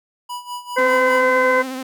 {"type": "tone with tremolo", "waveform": "square", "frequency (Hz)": 980, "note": "B5", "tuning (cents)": -14, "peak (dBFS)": -26, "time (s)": [0.29, 1.21], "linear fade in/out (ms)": 10, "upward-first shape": "sine", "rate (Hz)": 5, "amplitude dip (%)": 80}
{"type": "harmonic tone", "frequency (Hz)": 511, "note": "C5", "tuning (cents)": -41, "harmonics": [1, 2, 3, 4], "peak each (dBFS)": [-16, -19, -21, -22], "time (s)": [0.76, 1.63], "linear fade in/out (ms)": 20}
{"type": "tone with vibrato", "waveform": "sawtooth", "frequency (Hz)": 260.2, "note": "C4", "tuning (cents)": -9, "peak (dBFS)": -22, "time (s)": [0.78, 1.83], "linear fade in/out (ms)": 5, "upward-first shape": "triangle", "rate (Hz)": 14, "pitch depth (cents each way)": 45}
{"effects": []}